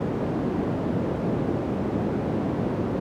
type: band-pass noise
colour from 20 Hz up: white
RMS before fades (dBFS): -26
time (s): 0-3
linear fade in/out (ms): 10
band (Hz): 110 to 330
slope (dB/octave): 12
effects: none